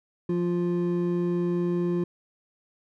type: tone pair together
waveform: triangle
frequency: 174.61 / 350.1 Hz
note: F3 / F4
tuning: 0 / +4 cents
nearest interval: octave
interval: 1204 cents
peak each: -24 dBFS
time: 0.29-2.04 s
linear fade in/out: 5 ms
effects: none